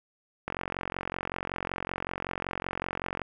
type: click train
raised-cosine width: 0.5 ms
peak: -16 dBFS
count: 125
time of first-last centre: 0.48-3.217 s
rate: 45.3 Hz
effects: none